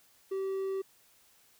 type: tone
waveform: triangle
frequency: 385.7 Hz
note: G4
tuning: 28 cents flat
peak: -29 dBFS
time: 0.31-0.82 s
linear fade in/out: 10 ms
effects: white hiss -64 dBFS RMS until 1.59 s